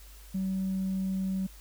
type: tone with tanh clipping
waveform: triangle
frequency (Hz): 190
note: F#3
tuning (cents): +46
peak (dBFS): -28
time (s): 0.34-1.47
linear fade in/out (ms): 10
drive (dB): 5
effects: added 50 Hz sine -48 dBFS peak until 1.6 s + white hiss -55 dBFS RMS until 1.6 s

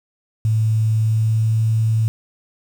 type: tone with pitch glide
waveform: sine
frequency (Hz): 110 to 111.21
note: A2 to A2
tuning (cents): 0 to +19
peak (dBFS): -14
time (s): 0.45-2.08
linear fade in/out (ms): 0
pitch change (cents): +19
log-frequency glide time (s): 1-1.61
effects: 7-bit

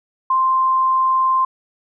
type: tone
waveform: sine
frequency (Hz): 1046.5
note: C6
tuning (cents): 0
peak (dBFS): -13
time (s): 0.3-1.45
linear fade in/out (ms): 5
effects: none

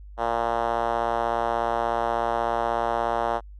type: tone with band-pass filter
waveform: 5% pulse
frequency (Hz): 116.54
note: A#2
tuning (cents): 0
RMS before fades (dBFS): -25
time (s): 0.17-3.41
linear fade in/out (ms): 50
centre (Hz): 730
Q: 1.7
effects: added 50 Hz sine -40 dBFS peak until 3.59 s

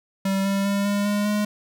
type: tone with pitch steps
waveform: square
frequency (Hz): 194.1 / 196.92 / 199.79 / 202.7 / 205.6 / 208.6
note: G3 / G3 / G3 / G#3 / G#3 / G#3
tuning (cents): -17 / +8 / +33 / -42 / -17 / +8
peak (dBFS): -21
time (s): 0.25-1.45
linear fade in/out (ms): 5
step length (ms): 200
effects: none

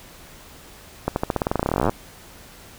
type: accelerating click train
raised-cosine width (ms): 1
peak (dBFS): -6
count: 26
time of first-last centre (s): 1.08-1.895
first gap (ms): 81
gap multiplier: 0.91
effects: pink hiss -45 dBFS RMS until 2.78 s

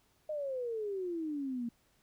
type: exponential sweep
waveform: sine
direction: down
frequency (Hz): 623 to 230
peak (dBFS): -34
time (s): 0.29-1.69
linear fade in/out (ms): 5
effects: pink hiss -71 dBFS RMS until 2.02 s

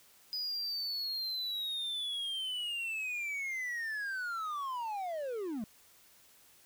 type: linear sweep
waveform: triangle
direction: down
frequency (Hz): 4978 to 201.3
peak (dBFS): -33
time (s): 0.33-5.64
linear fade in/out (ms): 0
effects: white hiss -62 dBFS RMS until 6.65 s

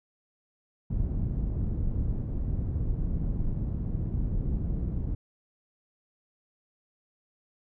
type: low-pass noise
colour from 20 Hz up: pink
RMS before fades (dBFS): -29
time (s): 0.9-5.15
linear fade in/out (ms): 5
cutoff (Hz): 170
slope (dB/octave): 12
effects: none

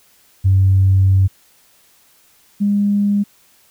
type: tone pair in turn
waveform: sine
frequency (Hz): 95.7 / 203.3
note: G2 / G#3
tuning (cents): -41 / -37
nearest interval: octave + minor second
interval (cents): 1304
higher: second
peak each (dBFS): -8 / -12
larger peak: first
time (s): 0.44-1.28 / 2.6-3.24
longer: first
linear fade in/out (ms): 20
effects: tanh soft clip ceiling -4 dBFS + white hiss -53 dBFS RMS until 3.7 s

